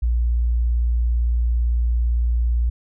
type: tone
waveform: sine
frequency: 58.9 Hz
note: A#1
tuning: 19 cents sharp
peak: -16 dBFS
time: 0.02-2.7 s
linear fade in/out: 10 ms
effects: none